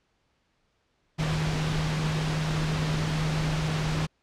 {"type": "tone in noise", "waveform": "sine", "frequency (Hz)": 155.56, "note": "D#3", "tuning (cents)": 0, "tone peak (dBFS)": -26, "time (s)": [1.18, 4.07], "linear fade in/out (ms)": 20, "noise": "pink", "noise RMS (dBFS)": -31, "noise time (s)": [1.18, 4.07], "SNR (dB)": 2, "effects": ["pink hiss -71 dBFS RMS until 4.22 s", "low-pass 5000 Hz 12 dB/octave"]}